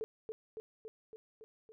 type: tone with echo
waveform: sine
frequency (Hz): 440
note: A4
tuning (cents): 0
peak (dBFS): -35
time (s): 0.01-0.04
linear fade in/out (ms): 0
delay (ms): 280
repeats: 6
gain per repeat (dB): -3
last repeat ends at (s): 1.72
effects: none